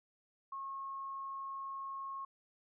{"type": "tone", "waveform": "sine", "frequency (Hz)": 1087, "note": "C#6", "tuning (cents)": -34, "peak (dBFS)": -40, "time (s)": [0.52, 2.25], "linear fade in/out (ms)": 5, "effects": []}